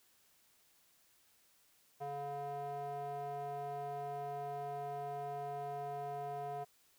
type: tone with band-pass filter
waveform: square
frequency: 142.1 Hz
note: C#3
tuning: 43 cents sharp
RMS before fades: -42 dBFS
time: 2-6.65 s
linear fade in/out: 20 ms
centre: 650 Hz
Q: 4.3
effects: white hiss -70 dBFS RMS until 6.98 s